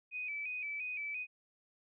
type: tone with vibrato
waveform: sine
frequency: 2400 Hz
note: D7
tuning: 37 cents sharp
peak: -37 dBFS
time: 0.11-1.27 s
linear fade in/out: 50 ms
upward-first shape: square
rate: 2.9 Hz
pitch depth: 67 cents each way
effects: none